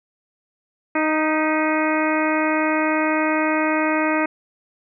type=harmonic tone with a mistuned harmonic; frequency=310.6 Hz; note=D#4; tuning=3 cents flat; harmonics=1 / 2 / 3 / 4 / 5 / 6 / 7 / 8; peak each=-21 / -24 / -26 / -27 / -28 / -29 / -29 / -30 dBFS; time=0.95-4.26 s; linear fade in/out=5 ms; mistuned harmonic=6; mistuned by=+50 cents; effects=none